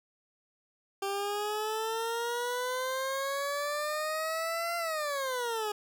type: exponential two-way sweep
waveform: 20% pulse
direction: up then down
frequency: 392 to 688 to 413.1 Hz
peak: -26 dBFS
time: 1.02-5.72 s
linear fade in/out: 5 ms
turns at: 4.77 s
effects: none